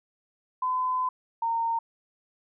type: tone pair in turn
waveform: sine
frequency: 1016 / 918.5 Hz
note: B5 / A#5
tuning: +49 / -26 cents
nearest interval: major second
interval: 175 cents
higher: first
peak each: -24 dBFS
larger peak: neither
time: 0.62-1.09 / 1.42-1.79 s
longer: first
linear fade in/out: 5 ms
effects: none